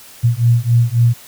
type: beating tone pair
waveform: sine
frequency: 116.54 / 120.24 Hz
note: A#2 / B2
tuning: 0 / -46 cents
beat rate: 3.7 Hz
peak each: -13 dBFS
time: 0.23-1.14 s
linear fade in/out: 20 ms
effects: white hiss -40 dBFS RMS until 1.27 s